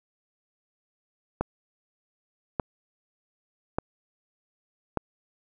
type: click train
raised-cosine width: 1 ms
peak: -11 dBFS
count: 4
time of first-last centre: 1.41-4.973 s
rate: 0.842 Hz
effects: none